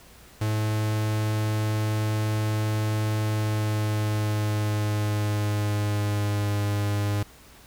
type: tone with pitch glide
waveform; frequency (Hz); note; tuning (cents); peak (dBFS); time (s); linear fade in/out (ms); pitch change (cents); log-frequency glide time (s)
45% pulse; 107.6 to 102.8; A2 to G#2; -38 to -17; -23; 0.41-7.23; 5; -79; 3.18-6.65
effects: added 60 Hz sine -57 dBFS peak until 7.66 s + pink hiss -51 dBFS RMS until 7.66 s